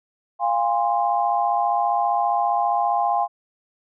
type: chord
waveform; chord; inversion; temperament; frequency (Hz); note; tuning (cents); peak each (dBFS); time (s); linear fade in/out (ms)
sine; F minor; none; equal with one note detuned; 698.5 / 813.5 / 1046.5; F5 / Ab5 / C6; 0 / -36 / 0; -22 / -21 / -25; 0.39-3.28; 50
effects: none